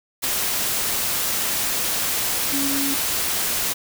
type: tone in noise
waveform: sine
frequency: 277.5 Hz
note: C#4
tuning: 2 cents sharp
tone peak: -24 dBFS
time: 2.52-2.95 s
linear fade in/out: 20 ms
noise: white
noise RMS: -23 dBFS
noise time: 0.22-3.74 s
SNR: -4 dB
effects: none